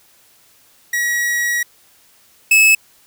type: tone pair in turn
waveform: 45% pulse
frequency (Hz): 1913 / 2595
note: A#6 / E7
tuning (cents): +44 / -28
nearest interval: perfect fourth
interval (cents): 528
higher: second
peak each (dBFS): -16 / -8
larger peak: second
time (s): 0.93-1.63 / 2.51-2.75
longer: first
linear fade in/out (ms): 5
effects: white hiss -52 dBFS RMS until 3.06 s